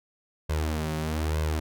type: tone with flanger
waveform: sawtooth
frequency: 77.78 Hz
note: D#2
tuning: in tune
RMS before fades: -28 dBFS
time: 0.49-1.6 s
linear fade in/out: 10 ms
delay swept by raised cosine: 1.9 to 5.5 ms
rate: 1.1 Hz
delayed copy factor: +0.7
effects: none